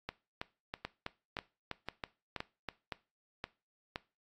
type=two click trains; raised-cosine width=0.3 ms; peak=-21 / -21 dBFS; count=9 / 7; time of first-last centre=0.09-2.687 / 0.85-3.959 s; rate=3.08 / 1.93 Hz; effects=noise-tail reverb RT60 0.3 s tail -19 dB re dry + AAC 64 kbps